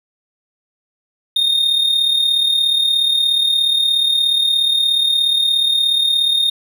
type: tone with amplitude modulation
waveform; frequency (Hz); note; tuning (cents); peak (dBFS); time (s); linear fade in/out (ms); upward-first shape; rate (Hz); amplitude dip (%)
triangle; 3681; A#7; -23; -9; 1.36-6.5; 5; sine; 36.9; 50
effects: none